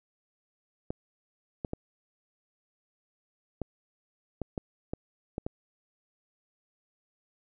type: clicks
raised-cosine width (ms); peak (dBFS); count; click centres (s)
2; -19; 9; 0.905 / 1.648 / 1.734 / 3.617 / 4.417 / 4.578 / 4.935 / 5.381 / 5.465
effects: none